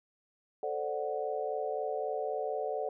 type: chord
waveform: sine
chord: D dominant seventh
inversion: second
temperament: equal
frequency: 440 / 523.3 / 587.3 / 740 Hz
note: A4 / C5 / D5 / F#5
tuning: 0 / 0 / 0 / 0 cents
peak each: -36 / -39 / -37 / -37 dBFS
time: 0.63-2.89 s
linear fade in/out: 2 ms
effects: none